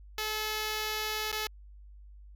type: tone with dropouts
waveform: 5% pulse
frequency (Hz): 430.4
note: A4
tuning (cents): -38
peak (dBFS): -20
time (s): 0.18-1.47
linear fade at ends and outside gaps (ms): 2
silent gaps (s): 1.317-1.326
effects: added 50 Hz sine -48 dBFS peak until 2.35 s